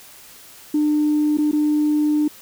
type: tone with dropouts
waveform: sine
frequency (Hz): 300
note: D4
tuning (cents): +37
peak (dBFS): -14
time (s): 0.74-2.28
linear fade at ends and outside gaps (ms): 5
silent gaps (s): 1.373-1.384 / 1.514-1.529
effects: tanh soft clip ceiling -11 dBFS + white hiss -44 dBFS RMS until 2.41 s